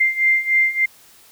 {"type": "beating tone pair", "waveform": "sine", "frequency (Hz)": [2093, 2096.4], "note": ["C7", "C7"], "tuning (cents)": [0, 3], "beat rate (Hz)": 3.4, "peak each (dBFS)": [-19, -16], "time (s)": [0, 0.86], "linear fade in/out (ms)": 10, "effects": ["white hiss -49 dBFS RMS until 1.31 s"]}